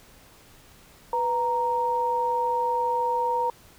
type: tone pair together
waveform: sine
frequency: 494.2 / 932.3 Hz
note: B4 / A#5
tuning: +1 / 0 cents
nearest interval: major seventh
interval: 1099 cents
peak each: -28 / -23 dBFS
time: 1.13-3.5 s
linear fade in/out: 2 ms
effects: pink hiss -53 dBFS RMS until 3.78 s